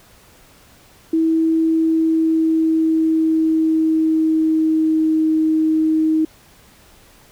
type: tone with pitch glide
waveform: sine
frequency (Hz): 323.5 to 315.4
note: E4 to D#4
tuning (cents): -32 to +24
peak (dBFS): -13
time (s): 1.13-6.25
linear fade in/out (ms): 5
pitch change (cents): -44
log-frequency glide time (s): 1.63-5.29
effects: pink hiss -49 dBFS RMS until 7.31 s